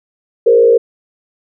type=tone with frequency modulation; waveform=sine; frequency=466.2 Hz; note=A#4; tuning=in tune; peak=-5 dBFS; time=0.46-0.78 s; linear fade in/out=10 ms; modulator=56.1 Hz; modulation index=0.8; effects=none